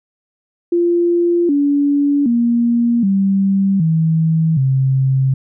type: tone with pitch steps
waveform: sine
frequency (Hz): 345.6 / 285.6 / 236.1 / 195.09 / 161.23 / 133.25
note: F4 / D4 / A#3 / G3 / E3 / C3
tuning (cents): -18 / -48 / +22 / -8 / -38 / +32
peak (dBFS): -11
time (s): 0.72-5.34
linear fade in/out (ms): 5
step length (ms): 770
effects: none